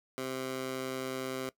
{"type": "tone with high-pass filter", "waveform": "15% pulse", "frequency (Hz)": 130.81, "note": "C3", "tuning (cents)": 0, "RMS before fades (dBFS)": -37, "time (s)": [0.18, 1.49], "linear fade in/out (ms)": 0, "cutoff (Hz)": 270, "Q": 0.69, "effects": ["noise-tail reverb RT60 0.1 s tail -19 dB re dry"]}